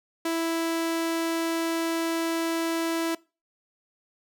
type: tone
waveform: sawtooth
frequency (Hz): 330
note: E4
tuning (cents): +2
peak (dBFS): -21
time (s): 0.25-3.15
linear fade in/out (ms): 5
effects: noise-tail reverb RT60 0.3 s tail -22 dB re dry